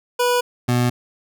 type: tone pair in turn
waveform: 25% pulse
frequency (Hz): 490 / 122.5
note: B4 / B2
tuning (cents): -14 / -14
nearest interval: 2 octaves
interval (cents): 2400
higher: first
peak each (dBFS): -12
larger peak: neither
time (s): 0.19-0.41 / 0.68-0.9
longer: neither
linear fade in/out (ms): 10
effects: none